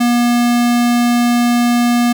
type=tone; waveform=square; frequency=240 Hz; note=B3; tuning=49 cents flat; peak=-11 dBFS; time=0-2.13 s; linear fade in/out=10 ms; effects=none